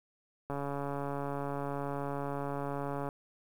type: click train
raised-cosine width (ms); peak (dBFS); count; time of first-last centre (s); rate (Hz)
1; -23; 366; 0.5-3.089; 141
effects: 9-bit